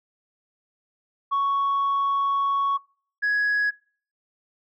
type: tone pair in turn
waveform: sine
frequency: 1112 / 1671.4 Hz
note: C#6 / G#6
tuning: +5 / +11 cents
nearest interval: perfect fifth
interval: 706 cents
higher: second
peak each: -18 dBFS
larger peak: neither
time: 1.31-2.78 / 3.22-3.71 s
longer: first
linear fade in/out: 20 ms
effects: noise-tail reverb RT60 0.5 s tail -26 dB re dry + tanh soft clip ceiling -18 dBFS